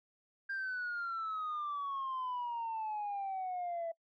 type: exponential sweep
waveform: sine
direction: down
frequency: 1600 to 659.3 Hz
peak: -34 dBFS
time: 0.49-3.92 s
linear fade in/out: 10 ms
effects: noise-tail reverb RT60 0.1 s tail -25 dB re dry + tanh soft clip ceiling -33 dBFS